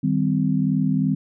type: chord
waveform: sine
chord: C minor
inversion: first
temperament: equal with one note detuned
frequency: 155.56 / 196 / 258.5 Hz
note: Eb3 / G3 / C4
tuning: 0 / 0 / -21 cents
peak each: -22 dBFS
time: 0.03-1.15 s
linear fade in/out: 10 ms
effects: none